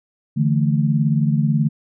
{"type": "chord", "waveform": "sine", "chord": "D suspended second", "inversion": "none", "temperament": "just", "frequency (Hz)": [146.83, 165.19, 220.2], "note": ["D3", "E3", "A3"], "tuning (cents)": [0, 4, 2], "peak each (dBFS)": [-17, -21, -20], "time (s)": [0.36, 1.69], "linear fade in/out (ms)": 20, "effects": []}